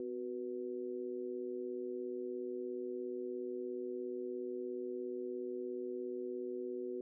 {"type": "tone with amplitude modulation", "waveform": "sine", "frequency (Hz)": 370, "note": "F#4", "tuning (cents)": 0, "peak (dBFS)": -34, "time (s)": [0, 7.01], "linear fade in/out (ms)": 2, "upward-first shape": "sine", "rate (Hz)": 117, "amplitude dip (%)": 95, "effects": []}